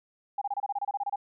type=tone bursts; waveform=sine; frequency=808 Hz; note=G#5; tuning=48 cents flat; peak=-27 dBFS; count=13; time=0.38-1.159 s; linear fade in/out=5 ms; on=35 ms; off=27 ms; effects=none